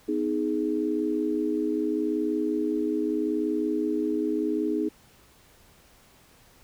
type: tone cluster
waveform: sine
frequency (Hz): 251.4 / 312.2 / 417.5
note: B3 / D#4 / G#4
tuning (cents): +31 / +6 / +9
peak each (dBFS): -31 / -26 / -29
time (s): 0.08-4.89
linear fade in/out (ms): 10
effects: pink hiss -57 dBFS RMS until 6.63 s